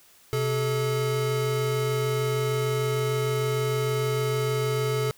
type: tone pair together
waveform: square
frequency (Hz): 128.17 / 431.1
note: C3 / A4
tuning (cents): -35 / -35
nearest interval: octave + major sixth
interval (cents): 2100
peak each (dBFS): -27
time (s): 0.33-5.11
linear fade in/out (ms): 0
effects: white hiss -56 dBFS RMS until 5.17 s